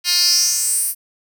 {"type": "tone with high-pass filter sweep", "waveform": "10% pulse", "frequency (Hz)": 353.6, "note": "F4", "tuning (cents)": 22, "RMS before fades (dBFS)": -17, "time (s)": [0.04, 0.95], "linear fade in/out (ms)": 50, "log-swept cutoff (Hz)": [3600, 11000], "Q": 4.6, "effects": []}